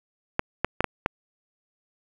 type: clicks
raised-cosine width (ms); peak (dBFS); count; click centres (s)
0.5; -6; 5; 0.394 / 0.646 / 0.806 / 0.843 / 1.061
effects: 7-bit